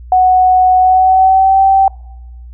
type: tone with pitch glide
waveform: sine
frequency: 740 to 774.6 Hz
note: F#5 to G5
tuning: 0 to -21 cents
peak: -5 dBFS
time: 0.12-1.88 s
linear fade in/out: 2 ms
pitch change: +79 cents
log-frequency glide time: 0.79-1.61 s
effects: noise-tail reverb RT60 1.0 s tail -24 dB re dry + added 60 Hz sine -29 dBFS peak until 2.53 s